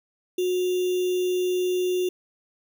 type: tone with sample-and-hold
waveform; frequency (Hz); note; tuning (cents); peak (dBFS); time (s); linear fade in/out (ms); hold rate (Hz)
sine; 363.9; F#4; -29; -21; 0.38-2.09; 5; 3150
effects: none